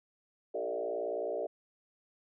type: tone with frequency modulation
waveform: sine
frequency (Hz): 523.3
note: C5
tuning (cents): 0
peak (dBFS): -32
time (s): 0.54-1.47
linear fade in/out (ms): 10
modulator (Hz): 58.6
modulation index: 2.5
effects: none

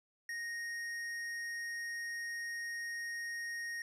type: tone with hard clipping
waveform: sine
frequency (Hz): 1864.7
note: A#6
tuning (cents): 0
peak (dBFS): -40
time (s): 0.29-3.82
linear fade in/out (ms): 2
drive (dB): 10
effects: none

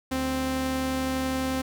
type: tone pair together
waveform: sawtooth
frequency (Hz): 73.32 / 261.6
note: D2 / C4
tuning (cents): -2 / 0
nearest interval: octave + minor seventh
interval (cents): 2202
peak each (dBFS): -31 / -22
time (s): 0.11-1.62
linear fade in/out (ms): 10
effects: none

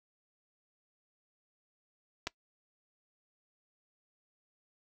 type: clicks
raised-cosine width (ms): 0.2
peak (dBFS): -18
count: 2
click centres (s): 2.27 / 2.273
effects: noise-tail reverb RT60 0.1 s tail -22 dB re dry

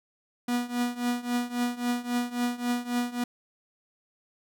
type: tone with tremolo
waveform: 45% pulse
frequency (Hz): 243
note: B3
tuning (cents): -28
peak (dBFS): -23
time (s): 0.48-3.24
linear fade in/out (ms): 5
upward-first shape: triangle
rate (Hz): 3.7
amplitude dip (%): 90
effects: none

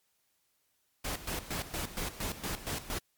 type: noise with tremolo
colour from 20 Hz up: pink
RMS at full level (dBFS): -35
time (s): 1.04-2.99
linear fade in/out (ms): 10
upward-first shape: square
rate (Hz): 4.3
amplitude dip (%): 75
effects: white hiss -75 dBFS RMS until 3.17 s + MP3 96 kbps

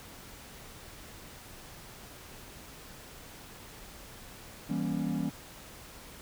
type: chord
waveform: triangle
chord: E diminished seventh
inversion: none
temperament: equal with one note detuned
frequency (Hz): 164.81 / 196 / 238.4 / 277.2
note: E3 / G3 / Bb3 / Db4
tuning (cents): 0 / 0 / +39 / 0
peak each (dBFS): -33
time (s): 4.69-5.3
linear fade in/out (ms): 10
effects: pink hiss -49 dBFS RMS until 6.21 s

